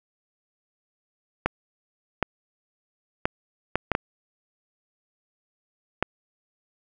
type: clicks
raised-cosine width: 0.5 ms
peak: -6 dBFS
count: 7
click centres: 1.46 / 2.227 / 3.255 / 3.756 / 3.917 / 3.951 / 6.026 s
effects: none